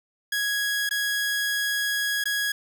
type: tone with dropouts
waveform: sawtooth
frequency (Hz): 1661.2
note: G#6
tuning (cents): 0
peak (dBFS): -20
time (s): 0.32-2.52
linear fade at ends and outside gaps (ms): 5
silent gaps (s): 0.892-0.909 / 2.24-2.255
effects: none